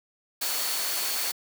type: tone in noise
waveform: sine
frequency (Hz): 4435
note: C#8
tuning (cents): 0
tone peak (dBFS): -35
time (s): 0.41-1.32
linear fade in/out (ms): 10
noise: white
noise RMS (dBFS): -29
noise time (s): 0.41-1.32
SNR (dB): -9
effects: high-pass 400 Hz 12 dB/octave